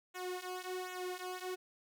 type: tone with flanger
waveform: sawtooth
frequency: 365.9 Hz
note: F#4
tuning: 19 cents flat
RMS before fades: -42 dBFS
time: 0.14-1.56 s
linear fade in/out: 20 ms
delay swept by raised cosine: 0.2 to 3.3 ms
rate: 1.3 Hz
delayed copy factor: -0.85
effects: none